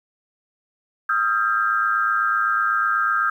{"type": "tone cluster", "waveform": "sine", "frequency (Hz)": [1254, 1362, 1593], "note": ["D#6", "F6", "G6"], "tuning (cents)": [13, -44, 27], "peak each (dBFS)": -22, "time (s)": [1.09, 3.3], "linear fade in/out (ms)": 5, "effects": ["9-bit"]}